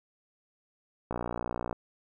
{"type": "click train", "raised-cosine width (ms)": 1, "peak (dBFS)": -19, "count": 38, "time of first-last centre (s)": [1.11, 1.728], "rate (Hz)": 59.9, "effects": ["10-bit"]}